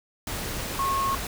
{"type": "tone in noise", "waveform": "sine", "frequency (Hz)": 1090, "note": "C#6", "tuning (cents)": -29, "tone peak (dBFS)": -23, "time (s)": [0.79, 1.15], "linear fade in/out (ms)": 2, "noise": "pink", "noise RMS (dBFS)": -32, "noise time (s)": [0.27, 1.27], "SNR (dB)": 6, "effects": []}